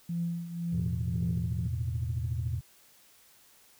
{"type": "tone with tremolo", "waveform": "sine", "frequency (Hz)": 170.4, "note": "F3", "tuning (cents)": -42, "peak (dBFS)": -27, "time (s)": [0.09, 1.67], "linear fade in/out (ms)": 5, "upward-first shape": "triangle", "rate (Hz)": 1.9, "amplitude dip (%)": 75}
{"type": "chord", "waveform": "sine", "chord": "E suspended fourth", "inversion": "none", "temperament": "just", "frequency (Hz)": [82.41, 109.88, 123.61], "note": ["E2", "A2", "B2"], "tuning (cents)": [0, -2, 2], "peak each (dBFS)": -33, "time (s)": [0.72, 2.61], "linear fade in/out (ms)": 20}
{"effects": ["tanh soft clip ceiling -21 dBFS", "white hiss -60 dBFS RMS until 3.79 s"]}